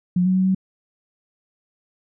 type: tone with pitch steps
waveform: sine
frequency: 179.3 / 185.9 / 187.4 / 189 Hz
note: F3 / F#3 / F#3 / F#3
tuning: +46 / +8 / +22 / +37 cents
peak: -15 dBFS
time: 0.16-0.548 s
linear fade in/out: 5 ms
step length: 97 ms
effects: none